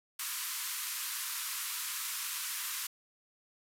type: band-pass noise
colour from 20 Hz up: white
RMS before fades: -38 dBFS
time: 0.19-2.87 s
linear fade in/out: 5 ms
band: 960 to 15000 Hz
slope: 96 dB/octave
effects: none